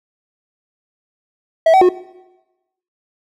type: tone with pitch steps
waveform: triangle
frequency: 651 / 760 / 362.7 Hz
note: E5 / F#5 / F#4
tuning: -22 / +46 / -34 cents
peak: -5 dBFS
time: 1.66-1.891 s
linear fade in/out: 5 ms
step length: 77 ms
effects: noise-tail reverb RT60 1.0 s tail -19 dB re dry